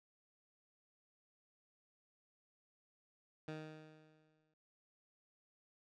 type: tone with exponential decay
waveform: 15% pulse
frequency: 155.56 Hz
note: D#3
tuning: in tune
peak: -36 dBFS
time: 3.48-4.54 s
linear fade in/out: 2 ms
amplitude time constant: 230 ms
effects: low-pass 4000 Hz 12 dB/octave